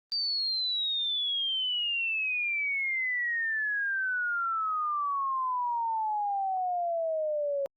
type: exponential sweep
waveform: sine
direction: down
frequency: 4671 to 549 Hz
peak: -27 dBFS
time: 0.12-7.66 s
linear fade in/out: 0 ms
effects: Opus 24 kbps